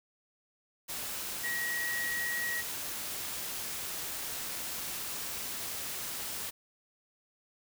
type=tone in noise; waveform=sine; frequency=1906 Hz; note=A#6; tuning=38 cents sharp; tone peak=-32 dBFS; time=1.43-2.62 s; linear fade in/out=20 ms; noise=white; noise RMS=-38 dBFS; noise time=0.88-6.51 s; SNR=+3 dB; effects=none